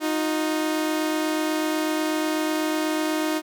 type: tone pair together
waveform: sawtooth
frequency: 310.7 / 358.8 Hz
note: D#4 / F4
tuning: -2 / +47 cents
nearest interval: major second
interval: 249 cents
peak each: -19 / -26 dBFS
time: 0-3.42 s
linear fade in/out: 50 ms
effects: none